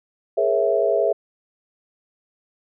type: chord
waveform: sine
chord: A# half-diminished seventh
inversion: third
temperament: equal with one note detuned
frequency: 415.3 / 466.2 / 543.9 / 659.3 Hz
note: G#4 / A#4 / C#5 / E5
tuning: 0 / 0 / -33 / 0 cents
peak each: -22 / -24 / -23 / -20 dBFS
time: 0.37-1.13 s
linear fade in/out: 10 ms
effects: none